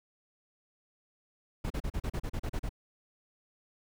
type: noise bursts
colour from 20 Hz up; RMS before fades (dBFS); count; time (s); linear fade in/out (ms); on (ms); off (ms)
brown; -33; 11; 1.64-2.693; 10; 63; 36
effects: none